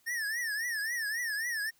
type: tone with vibrato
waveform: square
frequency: 1800 Hz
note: A6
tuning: 39 cents sharp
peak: -32 dBFS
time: 0.06-1.71 s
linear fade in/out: 20 ms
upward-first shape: triangle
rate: 3.7 Hz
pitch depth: 170 cents each way
effects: white hiss -68 dBFS RMS until 1.79 s